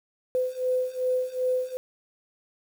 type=beating tone pair; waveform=sine; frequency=506 / 508.6 Hz; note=B4 / C5; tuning=+42 / -49 cents; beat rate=2.6 Hz; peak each=-28 / -26 dBFS; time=0.35-1.77 s; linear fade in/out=0 ms; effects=8-bit